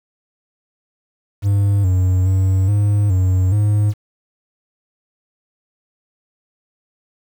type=tone with pitch steps; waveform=triangle; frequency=100.4 / 92.2 / 95 / 102.7 / 92.7 / 104.2 Hz; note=G2 / F#2 / F#2 / G#2 / F#2 / G#2; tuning=+42 / -6 / +46 / -19 / +4 / +6 cents; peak=-10 dBFS; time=1.42-3.94 s; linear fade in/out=50 ms; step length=420 ms; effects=7-bit